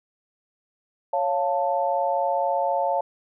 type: chord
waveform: sine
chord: Db augmented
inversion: none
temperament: equal with one note detuned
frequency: 554.4 / 698.5 / 883.6 Hz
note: Db5 / F5 / A5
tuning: 0 / 0 / +7 cents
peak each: -25 dBFS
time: 1.13-3.01 s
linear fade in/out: 5 ms
effects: none